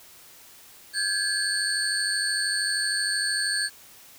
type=tone cluster; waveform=sine; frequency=1598 / 1691 / 4335 / 4533 / 8550 Hz; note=G6 / G#6 / C#8 / C#8 / C9; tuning=+33 / +31 / -39 / +38 / +36 cents; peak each=-30 dBFS; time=0.93-3.7 s; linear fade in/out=50 ms; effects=white hiss -50 dBFS RMS until 4.18 s